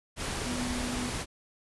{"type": "tone in noise", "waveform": "sine", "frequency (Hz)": 246.9, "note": "B3", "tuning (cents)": 0, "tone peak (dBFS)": -33, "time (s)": [0.43, 1.11], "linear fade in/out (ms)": 50, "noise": "pink", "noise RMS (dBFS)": -34, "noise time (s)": [0.16, 1.26], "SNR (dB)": -2, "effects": ["resampled to 24000 Hz"]}